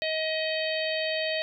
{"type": "harmonic tone with a mistuned harmonic", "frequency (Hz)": 632, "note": "D#5", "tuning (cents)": 27, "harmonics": [1, 3, 4, 5, 6, 7], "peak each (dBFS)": [-29, -34, -35, -36, -37, -37], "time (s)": [0.02, 1.42], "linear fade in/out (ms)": 0, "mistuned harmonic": 5, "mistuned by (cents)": -27, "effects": []}